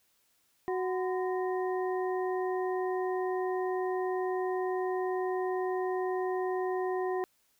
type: harmonic tone with a mistuned harmonic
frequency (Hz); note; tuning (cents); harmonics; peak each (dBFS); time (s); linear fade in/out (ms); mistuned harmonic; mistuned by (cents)
370; F#4; 0; 1 / 2 / 3 / 5; -30 / -36 / -40 / -44; 0.68-7.24; 0; 3; -150
effects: white hiss -71 dBFS RMS until 7.59 s